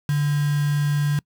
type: tone with quantisation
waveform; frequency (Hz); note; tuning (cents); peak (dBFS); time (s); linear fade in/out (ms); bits
sine; 145.9; D3; -11; -18; 0.09-1.19; 2; 5
effects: noise-tail reverb RT60 0.1 s tail -25 dB re dry